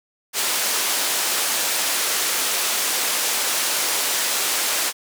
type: band-pass noise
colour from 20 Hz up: white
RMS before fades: -22 dBFS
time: 0.33-4.93 s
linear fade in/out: 50 ms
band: 360 to 11000 Hz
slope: 12 dB/octave
effects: none